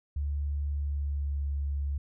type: tone with pitch glide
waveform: sine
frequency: 72 to 70.76 Hz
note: D2 to C#2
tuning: -34 to +36 cents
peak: -28 dBFS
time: 0.16-1.98 s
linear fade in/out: 5 ms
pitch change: -30 cents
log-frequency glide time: 0.74-1.46 s
effects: none